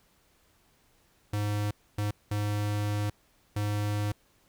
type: tone bursts at uneven times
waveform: square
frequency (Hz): 103.83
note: G#2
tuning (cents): 0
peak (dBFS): -28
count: 4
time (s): 1.33-1.71 / 1.98-2.11 / 2.31-3.1 / 3.56-4.12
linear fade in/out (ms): 5
effects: pink hiss -66 dBFS RMS until 4.48 s